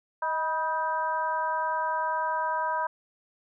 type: harmonic tone with a mistuned harmonic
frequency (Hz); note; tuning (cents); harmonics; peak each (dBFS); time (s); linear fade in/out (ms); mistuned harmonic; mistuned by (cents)
313.9; D#4; +15; 2 / 3 / 4 / 5; -34 / -27 / -36 / -34; 0.22-2.87; 5; 3; +57
effects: none